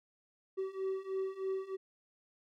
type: beating tone pair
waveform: triangle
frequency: 380.9 / 384.1 Hz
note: G4 / G4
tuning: -50 / -35 cents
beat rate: 3.2 Hz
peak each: -37 / -35 dBFS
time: 0.57-1.77 s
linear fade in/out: 20 ms
effects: none